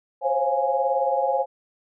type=chord; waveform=sine; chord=Db major seventh; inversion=third; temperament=equal with one note detuned; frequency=523.3 / 541.7 / 698.5 / 830.6 Hz; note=C5 / Db5 / F5 / Ab5; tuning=0 / -40 / 0 / 0 cents; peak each=-27 / -24 / -27 / -24 dBFS; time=0.21-1.46 s; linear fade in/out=50 ms; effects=none